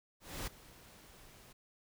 pink noise with ADSR envelope, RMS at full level -40 dBFS, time 0.2-1.53 s, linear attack 270 ms, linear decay 12 ms, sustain -18 dB, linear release 9 ms, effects none

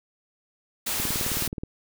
white noise, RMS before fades -28 dBFS, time 0.86-1.48 s, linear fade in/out 10 ms
click train, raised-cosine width 3 ms, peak -19 dBFS, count 13, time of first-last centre 1-1.635 s, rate 18.9 Hz
effects none

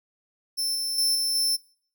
sawtooth tone with level steps, 5330 Hz, E8, 18 cents sharp, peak -22 / -24 / -18 / -21 / -19 dBFS, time 0.57-1.57 s, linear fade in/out 20 ms, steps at 0.75 / 0.98 / 1.15 / 1.35 s, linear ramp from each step 2 ms, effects noise-tail reverb RT60 0.6 s tail -25 dB re dry

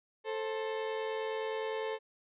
35% pulse tone pair together, 440.1 / 530 Hz, A4 / C5, 0 / +22 cents, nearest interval minor third, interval 322 cents, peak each -33 / -38 dBFS, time 0.24-1.99 s, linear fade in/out 50 ms, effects resampled to 8000 Hz

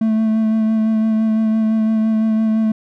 triangle tone with vibrato, 220 Hz, A3, in tune, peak -11 dBFS, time 0.01-2.72 s, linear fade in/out 5 ms, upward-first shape sine, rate 5.9 Hz, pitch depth 17 cents each way, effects none

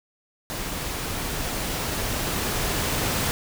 pink noise with level ramp, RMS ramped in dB -31 to -24 dBFS, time 0.5-3.31 s, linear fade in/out 0 ms, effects none

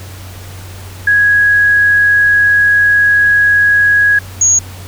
sine tone pair in turn, 1661.2 / 6645 Hz, G#6 / G#8, 0 / 0 cents, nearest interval 2 octaves, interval 2400 cents, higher second, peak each -6 dBFS, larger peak neither, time 1.07-4.19 / 4.41-4.59 s, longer first, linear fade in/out 5 ms, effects added 93 Hz sine -28 dBFS peak until 4.87 s + pink hiss -34 dBFS RMS until 4.87 s

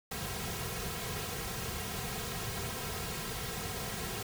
pink noise with comb filter, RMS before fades -38 dBFS, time 0.11-4.23 s, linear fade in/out 5 ms, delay 3.4 ms, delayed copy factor -0.8, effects none

